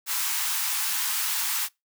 white high-pass noise, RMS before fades -27 dBFS, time 0.06-1.69 s, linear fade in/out 50 ms, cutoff 810 Hz, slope 96 dB/octave, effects noise-tail reverb RT60 0.2 s tail -24 dB re dry

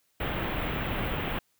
pink band-stop noise, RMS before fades -31 dBFS, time 0.2-1.39 s, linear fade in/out 5 ms, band 3300 to 16000 Hz, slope 48 dB/octave, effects white hiss -71 dBFS RMS until 1.59 s

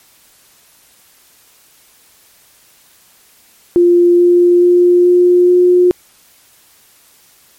sine tone with pitch steps, 349.2 / 351.4 / 353.7 / 355.9 / 358.2 Hz, F4 / F4 / F4 / F4 / F4, 0 / +11 / +22 / +33 / +44 cents, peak -5 dBFS, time 3.76-5.91 s, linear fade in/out 0 ms, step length 430 ms, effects white hiss -48 dBFS RMS until 7.58 s + MP3 64 kbps

